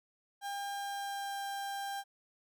35% pulse tone with pitch glide, 802 to 795.5 Hz, G5 to G5, +39 to +25 cents, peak -35 dBFS, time 0.41-2.04 s, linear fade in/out 50 ms, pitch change -14 cents, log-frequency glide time 0.75-1.43 s, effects none

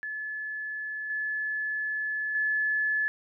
sine tone with level steps, 1722 Hz, A6, 38 cents flat, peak -32 / -28 / -24 dBFS, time 0.03-3.08 s, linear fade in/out 0 ms, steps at 1.1 / 2.35 s, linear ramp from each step 2 ms, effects none

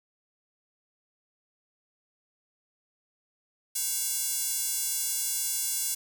square tone with high-pass filter, 311.1 Hz, D#4, in tune, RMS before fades -30 dBFS, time 3.75-5.95 s, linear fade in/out 10 ms, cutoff 7800 Hz, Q 1.2, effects none

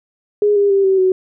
sine tone with pitch steps, 414.4 / 403.8 / 393.4 / 383.3 / 373.5 Hz, G#4 / G#4 / G4 / G4 / F#4, -4 / -49 / +6 / -39 / +16 cents, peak -10 dBFS, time 0.42-1.12 s, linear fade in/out 2 ms, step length 140 ms, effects none

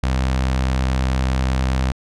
sawtooth tone with notch filter, 64.9 Hz, C2, 13 cents flat, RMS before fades -19 dBFS, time 0.03-1.92 s, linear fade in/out 5 ms, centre 380 Hz, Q 1.8, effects low-pass 7000 Hz 12 dB/octave

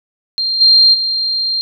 sine tone with level steps, 4186 Hz, C8, in tune, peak -14 / -5 / -14 dBFS, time 0.38-1.61 s, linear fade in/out 0 ms, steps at 0.6 / 0.93 s, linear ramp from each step 20 ms, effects none

